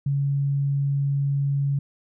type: tone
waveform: sine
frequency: 140.1 Hz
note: C#3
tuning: 19 cents sharp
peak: -20 dBFS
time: 0.06-1.79 s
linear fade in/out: 5 ms
effects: none